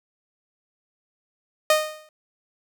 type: tone with exponential decay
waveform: sawtooth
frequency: 617 Hz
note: D#5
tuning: 15 cents flat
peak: -9 dBFS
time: 1.7-2.09 s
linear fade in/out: 2 ms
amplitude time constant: 83 ms
effects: none